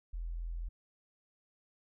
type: tone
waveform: sine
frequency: 42.11 Hz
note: E1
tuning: 38 cents sharp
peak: -36 dBFS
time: 0.13-0.69 s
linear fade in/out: 10 ms
effects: none